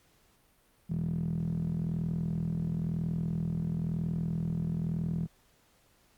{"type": "tone with band-pass filter", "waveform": "15% pulse", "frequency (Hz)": 41, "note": "E1", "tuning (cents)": -9, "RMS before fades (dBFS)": -32, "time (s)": [0.89, 5.27], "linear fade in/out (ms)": 20, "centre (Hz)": 180, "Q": 6.9, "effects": ["pink hiss -66 dBFS RMS until 6.17 s", "Opus 48 kbps"]}